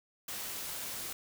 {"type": "noise", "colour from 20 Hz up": "white", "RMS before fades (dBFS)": -40, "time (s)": [0.28, 1.13], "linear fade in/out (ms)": 5, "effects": []}